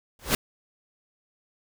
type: noise with exponential growth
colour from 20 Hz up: pink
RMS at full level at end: -17 dBFS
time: 0.19-0.35 s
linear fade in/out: 2 ms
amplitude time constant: 33 ms
effects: none